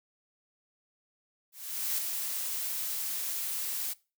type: noise with ADSR envelope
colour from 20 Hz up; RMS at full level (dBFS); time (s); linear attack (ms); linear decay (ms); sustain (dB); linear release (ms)
blue; -30; 1.52-3.94; 460; 7; -4; 21
effects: noise-tail reverb RT60 0.3 s tail -21 dB re dry